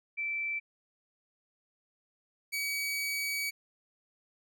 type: tone pair in turn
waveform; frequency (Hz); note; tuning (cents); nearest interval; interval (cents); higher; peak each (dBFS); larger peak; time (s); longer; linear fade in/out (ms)
sine / sawtooth; 2330 / 2270; D7 / C#7; -14 / +41; unison; 45; first; -31 / -28; second; 0.17-0.6 / 2.52-3.51; second; 20
effects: none